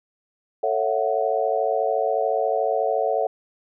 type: chord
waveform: sine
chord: F# minor seventh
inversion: first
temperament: just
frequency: 444 / 555 / 666 / 740 Hz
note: A4 / C#5 / E5 / F#5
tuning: +16 / +2 / +18 / 0 cents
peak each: -25 dBFS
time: 0.63-3.27 s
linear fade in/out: 5 ms
effects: none